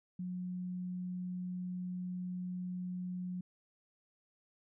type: tone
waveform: sine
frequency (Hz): 181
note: F#3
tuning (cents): -38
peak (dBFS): -37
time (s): 0.19-3.41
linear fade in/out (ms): 5
effects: none